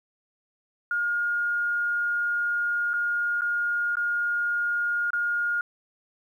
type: tone with dropouts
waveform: sine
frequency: 1423 Hz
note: F6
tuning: 32 cents sharp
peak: -23 dBFS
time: 0.91-5.61 s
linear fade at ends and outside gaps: 2 ms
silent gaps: 2.934-2.938 / 3.41-3.418 / 3.955-3.969 / 5.105-5.132 s
effects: 10-bit